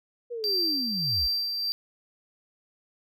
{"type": "linear sweep", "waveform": "sine", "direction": "down", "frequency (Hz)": [490.3, 46.25], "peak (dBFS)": -31, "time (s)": [0.3, 1.28], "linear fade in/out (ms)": 20}
{"type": "tone with tremolo", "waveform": "triangle", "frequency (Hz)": 4699, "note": "D8", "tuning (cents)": 0, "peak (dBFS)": -22, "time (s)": [0.44, 1.72], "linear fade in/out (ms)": 0, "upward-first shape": "sine", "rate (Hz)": 1.6, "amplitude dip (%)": 45}
{"effects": []}